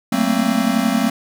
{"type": "tone cluster", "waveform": "square", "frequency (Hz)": [188.9, 221.3, 232, 264.5], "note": ["F#3", "A3", "A#3", "C4"], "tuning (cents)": [36, 10, -8, 19], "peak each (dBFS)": [-24, -21, -21, -21], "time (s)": [0.12, 1.1], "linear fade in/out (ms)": 5, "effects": []}